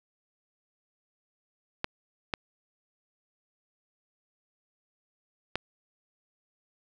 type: clicks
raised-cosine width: 0.3 ms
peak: -12 dBFS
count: 3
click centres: 1.844 / 2.338 / 5.556 s
effects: none